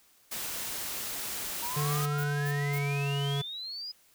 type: noise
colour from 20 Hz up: white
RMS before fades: -36 dBFS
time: 0.31-2.06 s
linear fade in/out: 10 ms
type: exponential sweep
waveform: sine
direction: up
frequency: 932.3 to 5030 Hz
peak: -36 dBFS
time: 1.62-3.92 s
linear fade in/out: 10 ms
type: noise bursts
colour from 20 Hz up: violet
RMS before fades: -41 dBFS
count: 5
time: 1.63-2.79 s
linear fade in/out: 10 ms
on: 64 ms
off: 210 ms
type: tone with pitch glide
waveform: square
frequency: 146.83 to 140.93 Hz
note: D3 to C#3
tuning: 0 to +29 cents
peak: -29 dBFS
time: 1.76-3.42 s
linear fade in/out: 10 ms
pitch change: -71 cents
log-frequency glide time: 1.96-3.09 s
effects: white hiss -63 dBFS RMS until 4.14 s